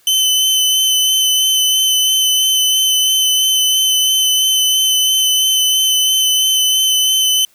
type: tone with vibrato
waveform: sawtooth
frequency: 3045 Hz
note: F#7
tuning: 49 cents sharp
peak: -8 dBFS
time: 0.07-7.45 s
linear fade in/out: 2 ms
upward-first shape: sine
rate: 3 Hz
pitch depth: 12 cents each way
effects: white hiss -53 dBFS RMS until 7.54 s